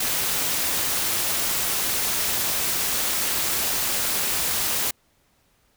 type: noise with amplitude modulation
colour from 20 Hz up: white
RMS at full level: -22 dBFS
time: 0-4.91 s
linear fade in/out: 5 ms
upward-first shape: sine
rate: 259 Hz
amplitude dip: 45%
effects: pink hiss -64 dBFS RMS until 5.76 s